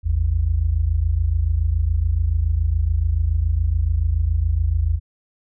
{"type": "tone pair together", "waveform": "sine", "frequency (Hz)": [54.64, 81.7], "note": ["A1", "E2"], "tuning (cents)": [-11, -15], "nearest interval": "perfect fifth", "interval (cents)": 696, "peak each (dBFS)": [-20, -18], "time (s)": [0.03, 5], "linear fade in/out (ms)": 50, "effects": []}